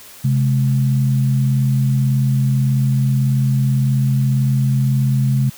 sine tone pair together, 133.24 / 211.5 Hz, C3 / G#3, +32 / +32 cents, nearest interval minor sixth, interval 800 cents, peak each -13 / -22 dBFS, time 0.24-5.5 s, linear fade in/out 10 ms, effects white hiss -40 dBFS RMS until 5.57 s

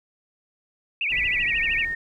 sine tone with vibrato, 2489 Hz, D#7, in tune, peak -22 dBFS, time 1.01-1.85 s, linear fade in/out 2 ms, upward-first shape triangle, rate 13 Hz, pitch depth 250 cents each way
brown noise, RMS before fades -39 dBFS, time 1.1-1.94 s, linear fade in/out 2 ms
sine tone with pitch glide, 1975.5 to 1843.2 Hz, B6 to A#6, 0 to -20 cents, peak -25 dBFS, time 1.12-1.95 s, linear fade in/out 5 ms, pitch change -120 cents, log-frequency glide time 1.34-1.59 s
effects none

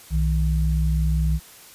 sine tone pair together, 62.8 / 158.25 Hz, B1 / D#3, +30 / +30 cents, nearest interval octave + major third, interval 1600 cents, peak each -19 / -23 dBFS, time 0.1-1.4 s, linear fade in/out 50 ms, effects white hiss -46 dBFS RMS until 1.74 s + resampled to 32000 Hz

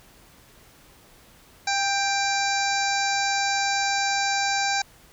harmonic tone with a mistuned harmonic, 788 Hz, G5, 9 cents sharp, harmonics 1 / 2 / 3 / 5 / 6 / 7 / 8 / 9, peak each -25 / -28 / -30 / -32 / -33 / -33 / -34 / -35 dBFS, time 1.67-4.82 s, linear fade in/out 5 ms, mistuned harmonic 1, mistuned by +16 cents, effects pink hiss -53 dBFS RMS until 5.12 s

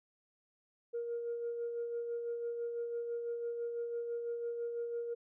sine tone with tremolo, 470.9 Hz, A#4, 18 cents sharp, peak -33 dBFS, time 0.93-5.15 s, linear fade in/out 20 ms, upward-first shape sine, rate 6 Hz, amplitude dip 40%, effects tanh soft clip ceiling -31 dBFS

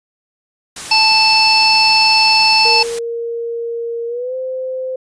white noise, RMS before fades -27 dBFS, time 0.76-2.99 s, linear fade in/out 5 ms
harmonic tone, 880 Hz, A5, in tune, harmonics 1 / 3 / 5 / 6, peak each -14 / -14 / -14 / -14 dBFS, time 0.91-2.83 s, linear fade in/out 5 ms
sine tone with pitch glide, 466.2 to 517.3 Hz, A#4 to C5, 0 to -20 cents, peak -19 dBFS, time 2.65-4.96 s, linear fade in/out 5 ms, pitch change +180 cents, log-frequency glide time 4.07-4.35 s
effects resampled to 22050 Hz

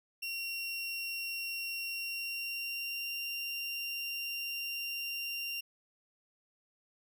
30% pulse tone with pitch glide, 2745 to 2774 Hz, F7 to F7, -31 to -12 cents, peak -33 dBFS, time 0.22-5.61 s, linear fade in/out 10 ms, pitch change +19 cents, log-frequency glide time 1.84-3.15 s, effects none

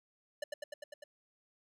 square tone with echo, 587.3 Hz, D5, in tune, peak -35 dBFS, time 0.42-0.44 s, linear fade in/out 5 ms, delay 100 ms, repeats 6, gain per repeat -2 dB, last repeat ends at 1.04 s, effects low-pass 12000 Hz 12 dB/octave

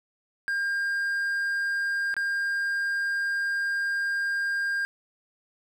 triangle tone with dropouts, 1605 Hz, G6, 40 cents sharp, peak -23 dBFS, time 0.48-4.85 s, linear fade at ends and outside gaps 0 ms, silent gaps 2.141-2.166 s, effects none

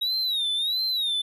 triangle tone with vibrato, 3800 Hz, A#7, 33 cents sharp, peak -22 dBFS, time 0.01-1.22 s, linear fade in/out 10 ms, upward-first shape sine, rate 1.5 Hz, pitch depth 140 cents each way, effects none

